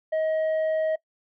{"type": "tone with tanh clipping", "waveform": "sine", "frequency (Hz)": 632, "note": "D#5", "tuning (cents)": 27, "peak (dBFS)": -23, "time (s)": [0.12, 0.96], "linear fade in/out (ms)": 10, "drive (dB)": 4, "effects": ["noise-tail reverb RT60 0.1 s tail -21 dB re dry"]}